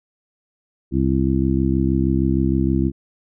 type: harmonic tone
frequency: 66.4 Hz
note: C2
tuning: 26 cents sharp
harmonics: 1 / 2 / 3 / 4 / 5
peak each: -22 / -22 / -22 / -22 / -22 dBFS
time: 0.91-2.92 s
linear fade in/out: 50 ms
effects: none